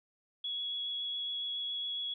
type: tone with vibrato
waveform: sine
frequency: 3357 Hz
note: G#7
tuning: 18 cents sharp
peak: -34 dBFS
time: 0.44-2.14 s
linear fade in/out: 5 ms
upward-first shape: triangle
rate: 7.2 Hz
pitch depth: 10 cents each way
effects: none